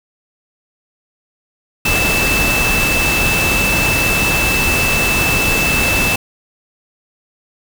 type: tone in noise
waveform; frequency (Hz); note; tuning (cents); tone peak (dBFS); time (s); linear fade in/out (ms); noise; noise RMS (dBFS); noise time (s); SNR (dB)
sine; 2637; E7; 0; -15; 1.85-6.16; 5; pink; -17; 1.85-6.16; -1
effects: none